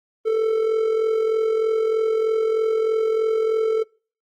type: tone with amplitude modulation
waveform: triangle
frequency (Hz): 443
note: A4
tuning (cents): +12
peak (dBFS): -13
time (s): 0.25-3.84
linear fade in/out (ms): 20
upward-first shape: sine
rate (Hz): 43.2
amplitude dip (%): 50
effects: noise-tail reverb RT60 0.4 s tail -26 dB re dry + Opus 32 kbps